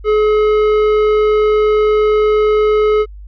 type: tone with tanh clipping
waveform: sine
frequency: 425.7 Hz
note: G#4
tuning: 43 cents sharp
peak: -11 dBFS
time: 0.04-3.06 s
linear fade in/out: 50 ms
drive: 12 dB
effects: added 50 Hz sine -30 dBFS peak until 3.27 s